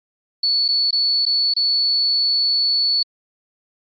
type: tone with dropouts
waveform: sine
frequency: 4435 Hz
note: C#8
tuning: in tune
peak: -15 dBFS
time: 0.43-3.03 s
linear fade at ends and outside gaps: 5 ms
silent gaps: 0.681-0.686 / 0.909-0.927 / 1.254-1.263 / 1.539-1.564 s
effects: Opus 48 kbps